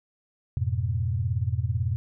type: chord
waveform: sine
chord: F diminished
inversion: none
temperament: equal with one note detuned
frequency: 87.31 / 105.89 / 123.47 Hz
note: F2 / Ab2 / Cb3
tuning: 0 / +34 / 0 cents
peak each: -28 dBFS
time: 0.57-1.96 s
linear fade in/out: 0 ms
effects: none